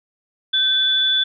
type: tone pair together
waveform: sine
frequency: 1544 / 3466 Hz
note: G6 / A7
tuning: -27 / -27 cents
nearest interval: octave + major second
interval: 1400 cents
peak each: -25 / -15 dBFS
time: 0.53-1.24 s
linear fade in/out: 10 ms
effects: none